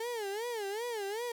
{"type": "tone with vibrato", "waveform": "35% pulse", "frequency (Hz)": 437, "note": "A4", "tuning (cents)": -12, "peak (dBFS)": -33, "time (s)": [0, 1.32], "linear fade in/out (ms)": 5, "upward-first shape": "sine", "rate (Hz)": 2.6, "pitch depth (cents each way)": 190, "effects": []}